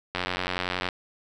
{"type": "click train", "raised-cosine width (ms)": 0.3, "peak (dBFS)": -11, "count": 68, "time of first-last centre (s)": [0.15, 0.888], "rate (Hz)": 90.8, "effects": []}